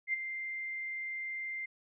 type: tone with ADSR envelope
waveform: sine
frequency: 2093 Hz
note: C7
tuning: in tune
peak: -27 dBFS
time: 0.07-1.66 s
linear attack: 64 ms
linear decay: 16 ms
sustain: -9 dB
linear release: 10 ms
effects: none